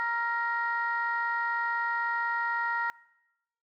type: tone cluster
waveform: sine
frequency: 938 / 1387 / 1880 Hz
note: A#5 / F6 / A#6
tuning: +11 / -12 / +14 cents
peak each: -31 / -31 / -31 dBFS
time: 0-2.9 s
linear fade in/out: 0 ms
effects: noise-tail reverb RT60 0.9 s tail -23 dB re dry + tanh soft clip ceiling -19 dBFS